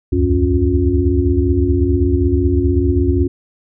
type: tone cluster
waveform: sine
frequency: 68.4 / 77.8 / 93.6 / 275 / 357.3 Hz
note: C#2 / D#2 / F#2 / C#4 / F4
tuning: -23 / 0 / +20 / -14 / +40 cents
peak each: -18 dBFS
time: 0.12-3.28 s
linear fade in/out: 10 ms
effects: none